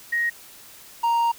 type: tone pair in turn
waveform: sine / triangle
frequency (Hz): 1878 / 932.5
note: A#6 / A#5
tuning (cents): +12 / 0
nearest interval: octave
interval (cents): 1212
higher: first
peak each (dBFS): -20 / -16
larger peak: second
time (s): 0.12-0.3 / 1.03-1.32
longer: second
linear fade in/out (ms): 10
effects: white hiss -46 dBFS RMS until 1.38 s